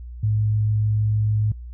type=tone; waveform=sine; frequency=106.8 Hz; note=G#2; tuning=49 cents sharp; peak=-17 dBFS; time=0.23-1.52 s; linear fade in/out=5 ms; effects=added 60 Hz sine -33 dBFS peak until 1.73 s